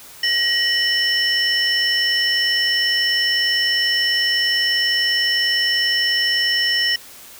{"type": "tone cluster", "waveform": "sine", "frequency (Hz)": [1894, 2983, 5380], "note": ["A#6", "F#7", "E8"], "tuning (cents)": [27, 13, 34], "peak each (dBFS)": -19, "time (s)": [0.23, 6.96], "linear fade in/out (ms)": 5, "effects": ["tanh soft clip ceiling -10 dBFS", "white hiss -41 dBFS RMS until 7.39 s"]}